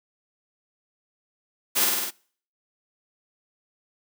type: noise with echo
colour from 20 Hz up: white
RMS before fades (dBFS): -22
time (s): 1.75-1.86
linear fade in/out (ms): 20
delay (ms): 50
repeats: 5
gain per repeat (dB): -2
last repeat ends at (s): 2.11
effects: noise-tail reverb RT60 0.5 s tail -24 dB re dry + high-pass 200 Hz 12 dB/octave